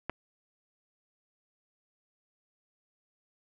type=clicks; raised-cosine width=0.5 ms; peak=-17 / -27 dBFS; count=2; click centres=0.096 / 0.099 s; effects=none